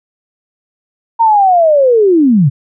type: linear sweep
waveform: sine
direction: down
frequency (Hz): 932.3 to 123.47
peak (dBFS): -5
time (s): 1.19-2.5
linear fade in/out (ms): 20
effects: none